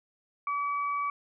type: tone pair together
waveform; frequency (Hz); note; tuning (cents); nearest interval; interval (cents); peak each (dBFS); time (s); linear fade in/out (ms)
sine; 1147.6 / 2282; D6 / C#7; -40 / +50; octave; 1190; -28 / -38; 0.47-1.1; 2
effects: none